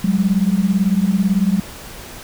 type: beating tone pair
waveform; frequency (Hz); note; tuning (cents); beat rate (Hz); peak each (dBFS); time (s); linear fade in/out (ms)
sine; 185.1 / 203.1; F#3 / G#3; +1 / -38; 18; -16 / -16; 0.04-1.6; 5
effects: pink hiss -35 dBFS RMS until 2.23 s